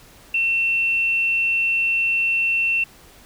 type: tone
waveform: sine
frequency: 2700 Hz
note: E7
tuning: 41 cents sharp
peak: -17 dBFS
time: 0.34-2.84 s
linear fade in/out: 5 ms
effects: pink hiss -48 dBFS RMS until 3.25 s